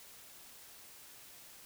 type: silence
effects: white hiss -55 dBFS RMS until 1.65 s